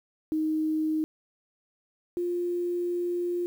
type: tone pair in turn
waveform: sine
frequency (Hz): 312.6 / 350.9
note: D#4 / F4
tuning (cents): +8 / +8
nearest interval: major second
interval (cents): 200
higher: second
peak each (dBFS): -24 / -26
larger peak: first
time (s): 0.32-1.04 / 2.17-3.46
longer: second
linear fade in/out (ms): 0
effects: 9-bit